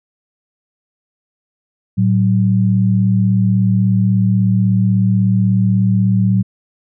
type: tone pair together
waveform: sine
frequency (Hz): 112 / 188.36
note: A2 / F#3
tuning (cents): +31 / +31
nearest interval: major sixth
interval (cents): 900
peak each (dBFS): -13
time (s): 1.97-6.43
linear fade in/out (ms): 20
effects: none